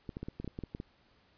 clicks, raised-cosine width 3 ms, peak -26 dBFS, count 11, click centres 0.092 / 0.169 / 0.23 / 0.285 / 0.4 / 0.445 / 0.477 / 0.589 / 0.637 / 0.749 / 0.801 s, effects pink hiss -67 dBFS RMS until 1.37 s + resampled to 11025 Hz

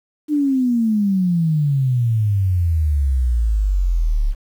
sine exponential sweep, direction down, 305.2 to 34.3 Hz, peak -14 dBFS, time 0.28-4.35 s, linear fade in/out 50 ms, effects 8-bit

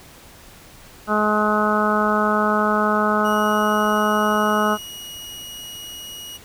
harmonic tone, 211.7 Hz, G#3, 33 cents sharp, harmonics 1 / 2 / 3 / 4 / 5 / 6 / 7, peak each -22 / -25 / -24 / -26 / -26 / -21 / -26 dBFS, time 1.07-4.78 s, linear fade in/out 50 ms
sawtooth tone, 2900 Hz, F#7, 35 cents flat, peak -30 dBFS, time 3.24-6.38 s, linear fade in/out 20 ms
effects pink hiss -45 dBFS RMS until 6.44 s

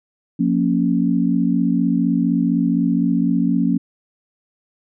sine chord, Bb minor, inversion second, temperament equal with one note detuned, 177.67 / 233.1 / 277.2 Hz, F3 / Bb3 / Db4, +30 / 0 / 0 cents, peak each -19 / -19 / -19 dBFS, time 0.39-3.78 s, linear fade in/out 10 ms, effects none

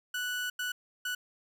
30% pulse tone bursts at uneven times, 1480 Hz, F#6, in tune, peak -29 dBFS, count 3, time 0.14-0.5 / 0.59-0.72 / 1.05-1.15 s, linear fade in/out 5 ms, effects none

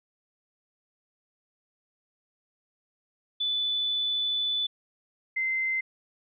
sine tone pair in turn, 3486 / 2073 Hz, A7 / C7, -17 / -17 cents, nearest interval major sixth, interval 900 cents, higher first, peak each -25 / -25 dBFS, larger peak neither, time 3.4-4.67 / 5.36-5.81 s, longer first, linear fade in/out 10 ms, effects none

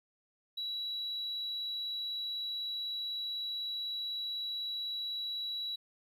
triangle tone, 3912 Hz, B7, 17 cents flat, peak -32 dBFS, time 0.57-5.76 s, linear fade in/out 10 ms, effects tanh soft clip ceiling -32 dBFS

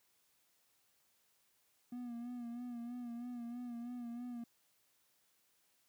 triangle tone with vibrato, 240.3 Hz, B3, 47 cents flat, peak -40 dBFS, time 1.92-4.44 s, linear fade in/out 5 ms, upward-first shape sine, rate 3.1 Hz, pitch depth 47 cents each way, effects white hiss -75 dBFS RMS until 5.88 s + high-pass 60 Hz 12 dB/octave

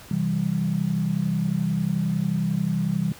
sine chord, C major, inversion none, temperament equal, 130.81 / 164.81 / 196 Hz, C3 / E3 / G3, 0 / 0 / 0 cents, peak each -29 / -24 / -25 dBFS, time 0.11-3.12 s, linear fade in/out 2 ms, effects pink hiss -45 dBFS RMS until 3.19 s + high-pass 60 Hz 12 dB/octave

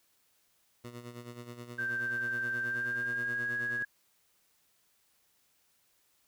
15% pulse tone with tremolo, 120.4 Hz, B2, 44 cents flat, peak -35 dBFS, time 0.84-3.83 s, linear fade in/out 5 ms, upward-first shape sine, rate 9.4 Hz, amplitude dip 65%
sine tone with pitch glide, 1568 to 1655.5 Hz, G6 to G#6, 0 to -6 cents, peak -31 dBFS, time 1.78-3.85 s, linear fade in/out 10 ms, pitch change +94 cents, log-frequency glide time 2.61-3.54 s
effects white hiss -71 dBFS RMS until 6.27 s

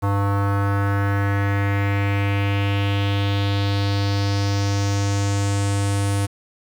square tone with low-pass filter sweep, 100 Hz, G2, 35 cents sharp, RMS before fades -20 dBFS, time 0.02-6.27 s, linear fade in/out 20 ms, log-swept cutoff 1100 to 10000 Hz, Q 3.1, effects 7-bit

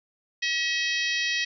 harmonic tone, 640 Hz, D#5, 49 cents sharp, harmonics 3 / 4 / 5 / 6 / 7 / 8 / 9, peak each -28 / -30 / -32 / -34 / -35 / -36 / -37 dBFS, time 0.42-1.45 s, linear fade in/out 10 ms, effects none

